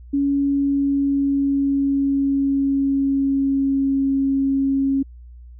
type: tone with pitch glide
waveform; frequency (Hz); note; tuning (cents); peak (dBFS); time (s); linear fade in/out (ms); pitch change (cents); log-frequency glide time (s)
sine; 280.6 to 272.5; C#4 to C#4; +21 to -29; -16; 0.13-5.03; 10; -50; 0.27-4.1
effects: added 60 Hz sine -38 dBFS peak until 5.59 s